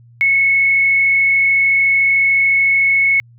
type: tone with frequency modulation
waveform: sine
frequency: 2198 Hz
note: C#7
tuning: 15 cents flat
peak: -10 dBFS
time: 0.21-3.2 s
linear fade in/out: 0 ms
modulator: 33.7 Hz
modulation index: 0.47
effects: added 118 Hz sine -42 dBFS peak until 3.38 s